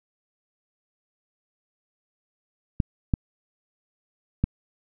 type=clicks; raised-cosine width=5 ms; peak=-8 dBFS; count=3; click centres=2.802 / 3.138 / 4.44 s; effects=none